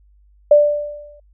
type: tone with exponential decay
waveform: sine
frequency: 589 Hz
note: D5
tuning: 5 cents sharp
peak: -4 dBFS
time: 0.51-1.2 s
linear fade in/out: 5 ms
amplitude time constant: 150 ms
effects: added 50 Hz sine -49 dBFS peak until 1.33 s

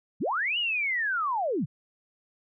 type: linear two-way sweep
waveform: sine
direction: up then down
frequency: 105 to 2960 to 105 Hz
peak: -25 dBFS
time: 0.2-1.66 s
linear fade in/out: 20 ms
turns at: 0.58 s
effects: none

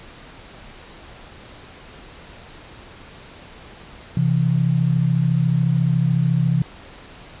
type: tone pair together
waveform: sine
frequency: 131.4 / 165.4 Hz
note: C3 / E3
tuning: +8 / +6 cents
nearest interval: major third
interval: 398 cents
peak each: -18 dBFS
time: 4.17-6.62 s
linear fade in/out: 2 ms
effects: pink hiss -42 dBFS RMS until 7.4 s + resampled to 8000 Hz

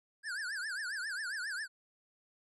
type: tone with vibrato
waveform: square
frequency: 1600 Hz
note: G6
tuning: 35 cents sharp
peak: -37 dBFS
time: 0.23-1.68 s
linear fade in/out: 50 ms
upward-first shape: triangle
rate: 7.4 Hz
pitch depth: 230 cents each way
effects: resampled to 24000 Hz

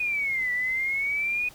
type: exponential two-way sweep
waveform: sine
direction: down then up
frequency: 2489 to 1956 to 2489 Hz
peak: -24 dBFS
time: 0-1.49 s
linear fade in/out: 5 ms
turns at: 0.52 s
effects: pink hiss -50 dBFS RMS until 1.54 s

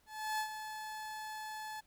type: tone with ADSR envelope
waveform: 30% pulse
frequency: 863 Hz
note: A5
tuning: 34 cents flat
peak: -30 dBFS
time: 0.06-1.81 s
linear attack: 330 ms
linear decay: 85 ms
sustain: -9 dB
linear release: 15 ms
effects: pink hiss -71 dBFS RMS until 1.86 s

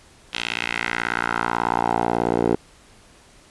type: tone with band-pass filter sweep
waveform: 10% pulse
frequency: 58.27 Hz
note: A#1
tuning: in tune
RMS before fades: -23 dBFS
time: 0.33-2.56 s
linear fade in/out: 5 ms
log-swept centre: 3200 to 450 Hz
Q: 2.3
effects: pink hiss -51 dBFS RMS until 3.5 s + resampled to 24000 Hz

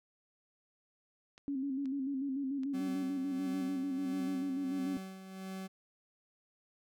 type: clicks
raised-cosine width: 0.2 ms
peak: -37 / -39 / -37 dBFS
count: 3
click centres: 1.379 / 1.857 / 2.634 s
type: tone with vibrato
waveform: sine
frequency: 272.4 Hz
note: C#4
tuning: 30 cents flat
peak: -33 dBFS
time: 1.48-4.97 s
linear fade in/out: 0 ms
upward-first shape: square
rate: 6.8 Hz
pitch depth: 56 cents each way
type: tone with tremolo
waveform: 40% pulse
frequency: 190 Hz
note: F#3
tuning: 46 cents sharp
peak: -39 dBFS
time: 2.73-5.68 s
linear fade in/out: 20 ms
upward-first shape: sine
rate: 1.5 Hz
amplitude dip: 60%
effects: none

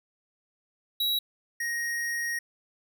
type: tone pair in turn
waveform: square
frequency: 3877 / 1874.6 Hz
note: B7 / A#6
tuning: -33 / +9 cents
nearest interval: octave + minor second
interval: 1258 cents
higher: first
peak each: -25 / -29 dBFS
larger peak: first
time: 1-1.19 / 1.6-2.39 s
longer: second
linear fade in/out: 5 ms
effects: none

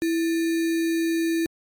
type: tone with sample-and-hold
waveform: sine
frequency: 329.6 Hz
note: E4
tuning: in tune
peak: -20 dBFS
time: 0.02-1.46 s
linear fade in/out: 0 ms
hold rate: 2100 Hz
effects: MP3 64 kbps

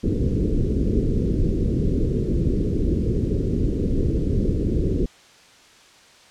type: low-pass noise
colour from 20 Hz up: pink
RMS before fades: -21 dBFS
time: 0.03-5.06 s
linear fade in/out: 10 ms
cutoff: 450 Hz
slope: 48 dB/octave
effects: white hiss -50 dBFS RMS until 6.3 s + low-pass 6000 Hz 12 dB/octave

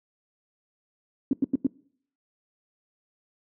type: tone bursts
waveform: sine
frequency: 270 Hz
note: C#4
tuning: 45 cents flat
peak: -18 dBFS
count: 4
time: 1.31-1.667 s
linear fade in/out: 2 ms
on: 21 ms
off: 91 ms
effects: noise-tail reverb RT60 0.6 s tail -23 dB re dry + high-pass 100 Hz 12 dB/octave

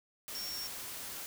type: tone in noise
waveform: sine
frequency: 5500 Hz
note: F8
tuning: 27 cents flat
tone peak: -39 dBFS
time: 0.35-0.67 s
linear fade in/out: 0 ms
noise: white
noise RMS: -43 dBFS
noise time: 0.28-1.26 s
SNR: +1 dB
effects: none

